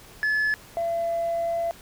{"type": "tone pair in turn", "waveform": "sine", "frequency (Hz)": [1720, 675.3], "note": ["A6", "E5"], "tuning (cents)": [-40, 42], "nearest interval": "octave + major third", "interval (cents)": 1618, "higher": "first", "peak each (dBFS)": [-18, -22], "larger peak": "first", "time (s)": [[0.23, 0.54], [0.77, 1.71]], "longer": "second", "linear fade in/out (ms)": 0, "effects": ["tanh soft clip ceiling -20 dBFS", "pink hiss -48 dBFS RMS until 1.81 s"]}